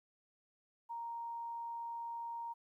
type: tone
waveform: sine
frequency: 932.3 Hz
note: A#5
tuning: in tune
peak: -40 dBFS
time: 0.89-2.54 s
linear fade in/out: 20 ms
effects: 13-bit